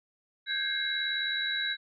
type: tone cluster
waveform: sine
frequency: 1570 / 1649 / 2127 / 3907 Hz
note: G6 / G#6 / C7 / B7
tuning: +2 / -13 / +28 / -19 cents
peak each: -34 / -35 / -39 / -31 dBFS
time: 0.46-1.77 s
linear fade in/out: 50 ms
effects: none